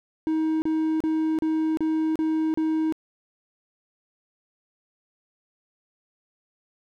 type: tone bursts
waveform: triangle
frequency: 316.2 Hz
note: D#4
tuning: 28 cents sharp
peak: -19 dBFS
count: 7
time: 0.27-2.924 s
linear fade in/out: 0 ms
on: 350 ms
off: 34 ms
effects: none